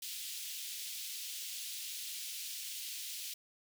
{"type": "high-pass noise", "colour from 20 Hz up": "pink", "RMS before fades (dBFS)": -43, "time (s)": [0.02, 3.34], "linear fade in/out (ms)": 5, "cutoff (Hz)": 2900, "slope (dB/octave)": 24, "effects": []}